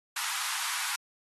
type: high-pass noise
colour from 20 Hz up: pink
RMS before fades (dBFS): -33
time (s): 0.16-0.96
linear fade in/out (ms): 5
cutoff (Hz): 900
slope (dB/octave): 48
effects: AAC 32 kbps